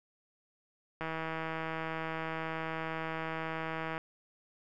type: click train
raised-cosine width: 0.5 ms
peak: -22 dBFS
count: 479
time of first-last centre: 1.01-3.979 s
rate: 161 Hz
effects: none